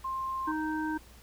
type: tone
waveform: sine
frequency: 1056 Hz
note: C6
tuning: 16 cents sharp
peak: -31 dBFS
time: 0.04-0.52 s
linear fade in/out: 10 ms
type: harmonic tone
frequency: 311.1 Hz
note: D#4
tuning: in tune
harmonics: 1 / 3 / 5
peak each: -31 / -36 / -38 dBFS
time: 0.47-0.98 s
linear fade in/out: 10 ms
effects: added 60 Hz sine -53 dBFS peak until 1.22 s + pink hiss -56 dBFS RMS until 1.22 s